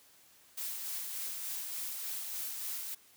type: noise with tremolo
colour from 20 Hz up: blue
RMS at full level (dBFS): -38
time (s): 0.57-2.95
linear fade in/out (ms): 10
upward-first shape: sine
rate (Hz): 3.4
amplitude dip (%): 30
effects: white hiss -62 dBFS RMS until 3.16 s + high-pass 60 Hz 12 dB/octave